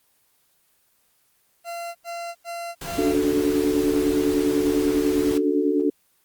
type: tone bursts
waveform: 40% pulse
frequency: 685 Hz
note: F5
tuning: 34 cents flat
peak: -29 dBFS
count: 4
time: 1.64-3.153 s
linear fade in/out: 50 ms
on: 310 ms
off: 91 ms
type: noise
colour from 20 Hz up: pink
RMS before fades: -34 dBFS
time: 2.81-5.38 s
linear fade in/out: 5 ms
type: chord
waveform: sine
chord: D major seventh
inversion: third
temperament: equal with one note detuned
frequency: 283.7 / 293.7 / 370 / 440 Hz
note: C#4 / D4 / F#4 / A4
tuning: +40 / 0 / 0 / 0 cents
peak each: -27 / -22 / -24 / -24 dBFS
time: 2.98-5.9 s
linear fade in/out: 5 ms
effects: white hiss -64 dBFS RMS until 6.24 s + Opus 24 kbps